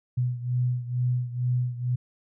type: beating tone pair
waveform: sine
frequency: 123.47 / 125.67 Hz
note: B2 / B2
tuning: 0 / +31 cents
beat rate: 2.2 Hz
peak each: -25 / -29 dBFS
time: 0.17-1.96 s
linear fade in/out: 10 ms
effects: none